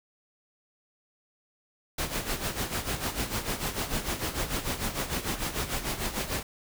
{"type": "noise with tremolo", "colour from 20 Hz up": "pink", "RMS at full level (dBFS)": -29, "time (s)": [1.98, 6.43], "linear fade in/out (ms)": 5, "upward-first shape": "sine", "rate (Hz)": 6.7, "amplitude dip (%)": 70, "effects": []}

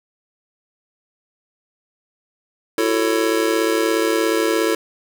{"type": "chord", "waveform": "square", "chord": "F# minor seventh", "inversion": "third", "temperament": "just", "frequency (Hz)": [333, 370, 444, 555], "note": ["E4", "F#4", "A4", "C#5"], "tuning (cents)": [18, 0, 16, 2], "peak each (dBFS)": [-21, -26, -21, -26], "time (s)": [2.78, 4.75], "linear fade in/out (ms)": 2, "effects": []}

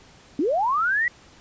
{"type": "linear sweep", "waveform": "sine", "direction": "up", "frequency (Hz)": [258.5, 1975.5], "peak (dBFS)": -19, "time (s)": [0.39, 1.08], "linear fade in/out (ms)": 2, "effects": ["pink hiss -51 dBFS RMS until 1.4 s", "resampled to 16000 Hz"]}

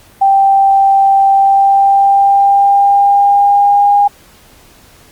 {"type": "tone with pitch glide", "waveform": "sine", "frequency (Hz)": [784, 812.6], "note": ["G5", "G#5"], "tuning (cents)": [0, -38], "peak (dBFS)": -5, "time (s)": [0.21, 4.08], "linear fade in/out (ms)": 10, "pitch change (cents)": 62, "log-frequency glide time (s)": [1.32, 3.95], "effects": ["pink hiss -43 dBFS RMS until 5.11 s", "Opus 48 kbps"]}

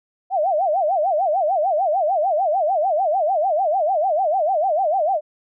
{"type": "tone with vibrato", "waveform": "sine", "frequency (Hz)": 686, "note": "F5", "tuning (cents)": -31, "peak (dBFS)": -16, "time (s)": [0.3, 5.21], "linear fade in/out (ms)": 50, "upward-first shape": "sine", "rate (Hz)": 6.7, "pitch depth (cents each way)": 250, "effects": []}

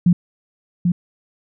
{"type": "tone with echo", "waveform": "sine", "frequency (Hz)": 175.6, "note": "F3", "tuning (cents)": 10, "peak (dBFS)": -9, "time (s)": [0.06, 0.13], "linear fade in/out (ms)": 5, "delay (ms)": 790, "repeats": 1, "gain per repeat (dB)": -4, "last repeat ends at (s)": 0.92, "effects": []}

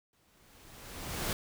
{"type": "noise with exponential growth", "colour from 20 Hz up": "pink", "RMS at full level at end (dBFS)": -32, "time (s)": [0.13, 1.33], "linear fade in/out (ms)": 1, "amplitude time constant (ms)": 260, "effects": []}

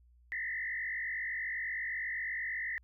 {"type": "tone with frequency modulation", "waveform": "sine", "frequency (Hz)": 1918, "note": "A#6", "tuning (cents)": 49, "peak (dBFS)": -34, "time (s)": [0.32, 2.78], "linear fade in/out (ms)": 0, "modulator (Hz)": 48.2, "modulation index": 2.8, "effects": ["added 60 Hz sine -60 dBFS peak until 2.83 s"]}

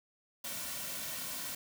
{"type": "noise with comb filter", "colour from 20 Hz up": "white", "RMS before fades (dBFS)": -40, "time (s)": [0.44, 1.55], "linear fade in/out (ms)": 5, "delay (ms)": 2.4, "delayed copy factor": -0.55, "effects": []}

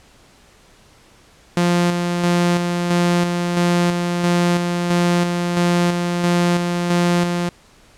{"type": "tone with tremolo", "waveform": "sawtooth", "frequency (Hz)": 174.61, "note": "F3", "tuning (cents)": 0, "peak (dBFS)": -10, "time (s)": [1.57, 7.49], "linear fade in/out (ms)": 2, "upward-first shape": "square", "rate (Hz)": 1.5, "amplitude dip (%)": 40, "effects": ["pink hiss -50 dBFS RMS until 7.97 s", "low-pass 9000 Hz 12 dB/octave"]}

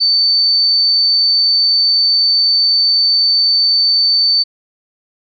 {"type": "tone", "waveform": "sine", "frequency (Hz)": 4544, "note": "C#8", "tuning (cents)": 42, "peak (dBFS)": -9, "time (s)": [0, 4.44], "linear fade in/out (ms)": 20, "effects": []}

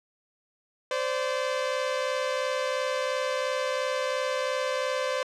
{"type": "tone pair together", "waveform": "sawtooth", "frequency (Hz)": [517.1, 580], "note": ["C5", "D5"], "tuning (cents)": [-20, -22], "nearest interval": "major second", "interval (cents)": 198, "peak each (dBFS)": [-24, -27], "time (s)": [0.91, 5.23], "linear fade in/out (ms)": 2, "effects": ["low-pass 6000 Hz 12 dB/octave"]}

